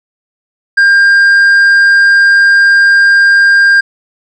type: tone with tanh clipping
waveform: sine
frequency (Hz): 1601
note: G6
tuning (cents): +36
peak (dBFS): -4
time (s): 0.77-3.81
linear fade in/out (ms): 10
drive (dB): 4
effects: none